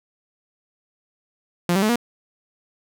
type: tone with pitch steps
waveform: sawtooth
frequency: 174.61 / 193.74 / 215 / 238.5 Hz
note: F3 / G3 / A3 / A#3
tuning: 0 / -20 / -40 / +40 cents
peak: -13 dBFS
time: 1.69-1.958 s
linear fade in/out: 2 ms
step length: 67 ms
effects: none